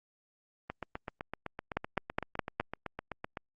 two click trains, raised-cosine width 0.5 ms, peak -22 / -14 dBFS, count 22 / 5, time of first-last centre 0.7-3.372 / 1.77-2.6 s, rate 7.86 / 4.82 Hz, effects Opus 32 kbps

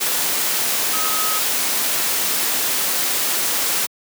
sine tone in noise, 1269 Hz, D#6, 34 cents sharp, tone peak -25 dBFS, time 0.92-1.4 s, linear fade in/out 20 ms, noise white, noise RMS -20 dBFS, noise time 0-3.87 s, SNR -8 dB, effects high-pass 200 Hz 12 dB/octave

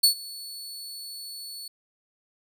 sawtooth tone with ADSR envelope, 4427 Hz, C#8, 3 cents flat, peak -11 dBFS, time 0.03-1.68 s, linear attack 10 ms, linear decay 100 ms, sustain -23 dB, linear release 4 ms, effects none

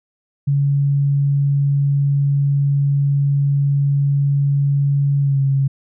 sine tone with pitch glide, 140.9 to 136.89 Hz, C#3 to C#3, +29 to -21 cents, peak -13 dBFS, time 0.47-5.68 s, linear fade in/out 10 ms, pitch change -50 cents, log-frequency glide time 5.21-5.4 s, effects none

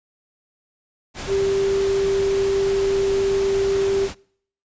sine tone in noise, 392 Hz, G4, in tune, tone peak -17 dBFS, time 1.27-4.09 s, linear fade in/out 50 ms, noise pink, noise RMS -31 dBFS, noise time 1.14-4.15 s, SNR +11 dB, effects noise-tail reverb RT60 0.6 s tail -24 dB re dry + resampled to 16000 Hz

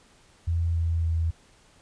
sine tone with pitch steps, 84 / 83.04 / 82.08 Hz, E2 / E2 / E2, +33 / +13 / -7 cents, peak -22 dBFS, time 0.47-1.31 s, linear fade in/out 10 ms, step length 280 ms, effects pink hiss -58 dBFS RMS until 1.81 s + resampled to 22050 Hz

